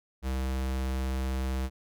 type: tone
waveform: square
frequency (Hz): 65.41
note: C2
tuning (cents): 0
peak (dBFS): -29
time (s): 0.22-1.7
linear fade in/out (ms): 50
effects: none